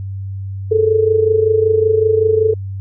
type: tone with amplitude modulation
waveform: sine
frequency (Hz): 438.3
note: A4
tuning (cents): -7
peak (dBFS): -7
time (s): 0.71-2.54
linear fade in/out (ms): 10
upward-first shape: sine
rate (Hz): 25.3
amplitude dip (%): 70
effects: added 97 Hz sine -22 dBFS peak until 2.8 s